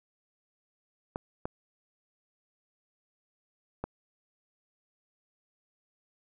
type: clicks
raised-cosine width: 1 ms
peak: -19 dBFS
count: 3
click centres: 1.159 / 1.455 / 3.84 s
effects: none